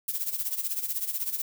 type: noise with tremolo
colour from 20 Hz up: violet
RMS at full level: -28 dBFS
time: 0.08-1.42 s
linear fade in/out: 5 ms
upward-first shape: sine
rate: 16 Hz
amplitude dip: 75%
effects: none